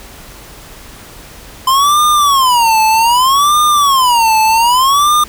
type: tone with vibrato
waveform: square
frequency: 1029 Hz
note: C6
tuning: 29 cents flat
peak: -8 dBFS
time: 1.67-5.24 s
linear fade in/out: 5 ms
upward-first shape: sine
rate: 0.64 Hz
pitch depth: 280 cents each way
effects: added 48 Hz sine -41 dBFS peak until 5.28 s + pink hiss -35 dBFS RMS until 5.28 s